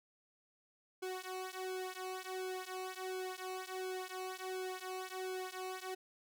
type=tone with flanger; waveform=sawtooth; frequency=372.5 Hz; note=F#4; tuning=12 cents sharp; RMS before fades=-43 dBFS; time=1.02-5.95 s; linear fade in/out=10 ms; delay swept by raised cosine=1.6 to 3.3 ms; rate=1.4 Hz; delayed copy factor=-0.95; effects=none